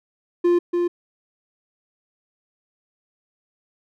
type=tone with echo; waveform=triangle; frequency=349.2 Hz; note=F4; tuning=in tune; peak=-12 dBFS; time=0.44-0.59 s; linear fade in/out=10 ms; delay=290 ms; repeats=1; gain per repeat=-4 dB; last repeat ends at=0.88 s; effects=none